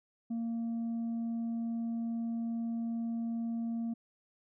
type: tone with tanh clipping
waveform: sine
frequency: 230.6 Hz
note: A#3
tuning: 19 cents flat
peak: -33 dBFS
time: 0.3-3.94 s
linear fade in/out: 10 ms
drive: 2 dB
effects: none